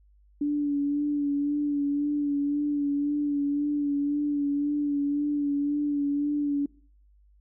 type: tone with vibrato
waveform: sine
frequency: 288.9 Hz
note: D4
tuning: 28 cents flat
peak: -23 dBFS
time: 0.41-6.66 s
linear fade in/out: 5 ms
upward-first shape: sine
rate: 1.9 Hz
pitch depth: 27 cents each way
effects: noise-tail reverb RT60 0.5 s tail -23 dB re dry + added 50 Hz sine -56 dBFS peak until 7.4 s